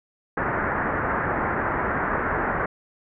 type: low-pass noise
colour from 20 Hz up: white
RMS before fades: -25 dBFS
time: 0.37-2.66 s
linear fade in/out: 5 ms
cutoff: 1800 Hz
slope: 48 dB/octave
effects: none